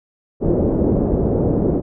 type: low-pass noise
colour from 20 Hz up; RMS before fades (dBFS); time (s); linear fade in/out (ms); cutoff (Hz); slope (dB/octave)
white; -17; 0.4-1.82; 50; 470; 24
effects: none